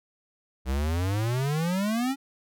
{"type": "exponential sweep", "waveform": "square", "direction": "up", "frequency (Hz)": [62.7, 279.5], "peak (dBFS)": -25, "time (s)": [0.65, 2.16], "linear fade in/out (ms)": 50, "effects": []}